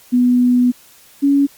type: tone pair in turn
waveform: sine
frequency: 246.9 / 280.7 Hz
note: B3 / C#4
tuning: 0 / +22 cents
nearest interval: major second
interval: 222 cents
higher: second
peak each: -9 dBFS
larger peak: neither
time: 0.12-0.72 / 1.22-1.47 s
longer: first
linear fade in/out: 20 ms
effects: white hiss -46 dBFS RMS until 1.57 s + MP3 96 kbps